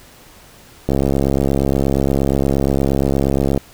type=click train; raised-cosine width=2 ms; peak=-3 dBFS; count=185; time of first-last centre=0.89-3.576 s; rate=68.5 Hz; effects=pink hiss -44 dBFS RMS until 3.73 s